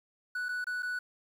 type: tone with dropouts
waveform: triangle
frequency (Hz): 1480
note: F#6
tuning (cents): 0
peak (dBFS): -30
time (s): 0.35-0.99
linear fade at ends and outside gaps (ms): 5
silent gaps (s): 0.486-0.489 / 0.643-0.668 / 0.824-0.829
effects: 10-bit